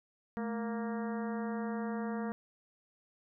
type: harmonic tone with a mistuned harmonic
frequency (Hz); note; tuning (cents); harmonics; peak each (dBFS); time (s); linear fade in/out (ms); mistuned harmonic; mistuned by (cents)
233.1; A#3; 0; 1 / 2 / 3 / 4 / 5 / 6 / 7 / 8; -35 / -41 / -45 / -47 / -49 / -51 / -52 / -53; 0.37-2.32; 0; 1; -120
effects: none